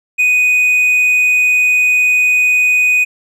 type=tone; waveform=triangle; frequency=2489 Hz; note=D#7; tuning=in tune; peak=-7 dBFS; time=0.18-3.05 s; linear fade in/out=20 ms; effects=none